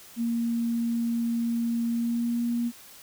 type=tone with pitch glide; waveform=sine; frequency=233.1 to 236.8 Hz; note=A#3 to A#3; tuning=0 to +27 cents; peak=-24 dBFS; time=0.16-2.72 s; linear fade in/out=50 ms; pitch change=+27 cents; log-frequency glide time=1.88-2.41 s; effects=white hiss -49 dBFS RMS until 3.02 s